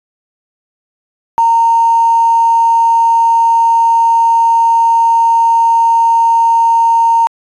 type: tone with quantisation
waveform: sine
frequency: 920 Hz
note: A#5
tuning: 23 cents flat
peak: -6 dBFS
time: 1.38-7.27 s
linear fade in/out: 0 ms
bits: 5
effects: resampled to 24000 Hz